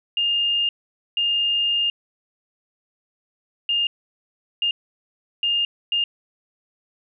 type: tone bursts at uneven times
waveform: sine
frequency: 2821 Hz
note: F7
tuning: 17 cents sharp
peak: -18 dBFS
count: 6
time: 0.17-0.69 / 1.17-1.9 / 3.69-3.87 / 4.62-4.71 / 5.43-5.65 / 5.92-6.04 s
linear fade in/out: 2 ms
effects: none